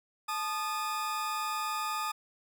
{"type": "tone pair together", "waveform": "40% pulse", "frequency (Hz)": [869, 1229], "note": ["A5", "D#6"], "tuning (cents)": [-22, -22], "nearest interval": "tritone", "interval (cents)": 600, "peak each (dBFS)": [-36, -32], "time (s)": [0.28, 2.12], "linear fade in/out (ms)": 10, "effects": []}